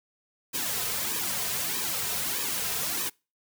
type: noise with flanger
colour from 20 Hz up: white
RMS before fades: -30 dBFS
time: 0.53-3.1 s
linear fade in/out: 20 ms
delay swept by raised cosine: 1.4 to 3.6 ms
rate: 1.6 Hz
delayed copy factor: -0.75
effects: noise-tail reverb RT60 0.3 s tail -26 dB re dry